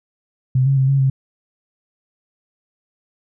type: tone with pitch steps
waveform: sine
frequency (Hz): 129.5 / 137 / 132.9 / 137.5 / 133.8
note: C3 / C#3 / C3 / C#3 / C3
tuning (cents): -17 / -20 / +27 / -14 / +39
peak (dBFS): -12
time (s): 0.55-1.1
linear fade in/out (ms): 5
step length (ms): 110
effects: none